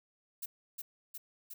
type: noise with echo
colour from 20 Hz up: violet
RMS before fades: -39 dBFS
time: 0.42-0.46 s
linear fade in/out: 10 ms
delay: 360 ms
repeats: 3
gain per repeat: -2 dB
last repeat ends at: 1.54 s
effects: none